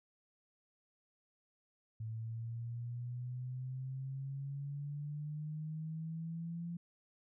sine exponential sweep, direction up, 110.4 to 172.1 Hz, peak -39 dBFS, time 2-6.77 s, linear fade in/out 5 ms, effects none

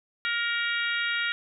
harmonic tone with a mistuned harmonic, 470.5 Hz, A#4, 16 cents sharp, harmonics 3 / 4 / 5 / 6 / 7 / 8, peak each -29 / -31 / -33 / -35 / -36 / -37 dBFS, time 0.25-1.32 s, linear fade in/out 0 ms, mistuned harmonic 5, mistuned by -28 cents, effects none

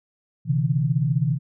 sine tone cluster, 127 / 142.3 / 161.7 Hz, B2 / C#3 / E3, +49 / +46 / -33 cents, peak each -23 dBFS, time 0.45-1.39 s, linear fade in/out 50 ms, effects none

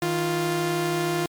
sawtooth tone pair together, 158.18 / 349.2 Hz, D#3 / F4, +29 / 0 cents, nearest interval octave + major second, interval 1371 cents, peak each -24 / -20 dBFS, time 0.02-1.26 s, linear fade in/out 2 ms, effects MP3 96 kbps

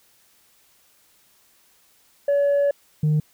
sine tone pair in turn, 568 / 152.46 Hz, C#5 / D#3, +42 / -35 cents, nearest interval octave + major seventh, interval 2277 cents, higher first, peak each -14 dBFS, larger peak neither, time 2.28-2.71 / 3.03-3.2 s, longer first, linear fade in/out 5 ms, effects tanh soft clip ceiling -15 dBFS + white hiss -59 dBFS RMS until 3.33 s

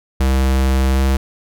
square tone with pitch glide, 66 to 66.73 Hz, C2 to C2, +16 to +35 cents, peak -13 dBFS, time 0.2-1.17 s, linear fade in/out 5 ms, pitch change +19 cents, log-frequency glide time 0.94-0.99 s, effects none

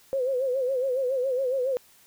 sine tone with vibrato, 519 Hz, C5, 14 cents flat, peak -23 dBFS, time 0.13-1.77 s, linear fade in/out 0 ms, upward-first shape sine, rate 7.2 Hz, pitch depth 94 cents each way, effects white hiss -57 dBFS RMS until 2.06 s

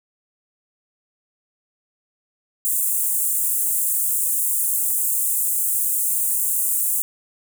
pink high-pass noise, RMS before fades -21 dBFS, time 2.65-7.02 s, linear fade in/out 0 ms, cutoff 7900 Hz, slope 48 dB/octave, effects none

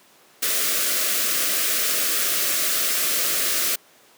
white band-stop noise, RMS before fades -22 dBFS, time 0.42-3.76 s, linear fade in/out 10 ms, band 700 to 1100 Hz, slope 96 dB/octave, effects pink hiss -53 dBFS RMS until 4.17 s + high-pass 300 Hz 12 dB/octave

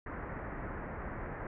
pink low-pass noise, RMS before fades -41 dBFS, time 0.06-1.47 s, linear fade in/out 2 ms, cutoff 2000 Hz, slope 48 dB/octave, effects none

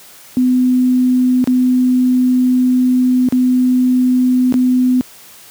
sine tone with dropouts, 252.5 Hz, B3, 39 cents sharp, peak -9 dBFS, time 0.37-5.01 s, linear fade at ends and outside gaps 0 ms, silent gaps 1.441-1.474 / 3.287-3.324 / 4.524-4.541 s, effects white hiss -40 dBFS RMS until 5.5 s + high-pass 80 Hz 12 dB/octave

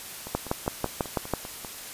two click trains, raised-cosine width 1 ms, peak -23 / -10 dBFS, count 8 / 7, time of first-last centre 0.27-1.648 / 0.35-1.337 s, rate 5.08 / 6.08 Hz, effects white hiss -40 dBFS RMS until 1.93 s + resampled to 32000 Hz

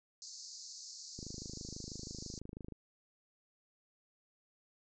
pink band-pass noise, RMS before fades -50 dBFS, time 0.22-2.39 s, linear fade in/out 0 ms, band 4300 to 7200 Hz, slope 96 dB/octave
click train, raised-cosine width 3 ms, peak -33 dBFS, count 41, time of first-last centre 1.19-2.723 s, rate 26.1 Hz
effects none

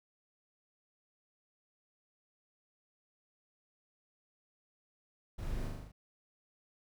brown noise with echo, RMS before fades -41 dBFS, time 5.38-5.68 s, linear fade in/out 10 ms, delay 40 ms, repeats 6, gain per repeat -2 dB, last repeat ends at 5.92 s, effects none

